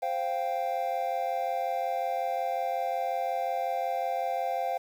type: chord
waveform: triangle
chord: C suspended fourth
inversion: none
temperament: equal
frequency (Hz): 523.3 / 698.5 / 784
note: C5 / F5 / G5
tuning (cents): 0 / 0 / 0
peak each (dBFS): -32 / -29 / -30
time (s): 0.02-4.78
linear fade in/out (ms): 10
effects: 9-bit